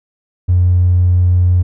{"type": "tone", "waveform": "triangle", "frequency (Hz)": 89.4, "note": "F2", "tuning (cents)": 41, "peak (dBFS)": -4, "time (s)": [0.48, 1.63], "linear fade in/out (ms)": 20, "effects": ["tanh soft clip ceiling -5 dBFS"]}